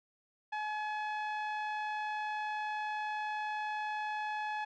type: tone with low-pass filter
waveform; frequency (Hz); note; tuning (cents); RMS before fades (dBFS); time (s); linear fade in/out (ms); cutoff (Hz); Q
sawtooth; 850; G#5; +40; -37; 0.52-4.65; 10; 2300; 1
effects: none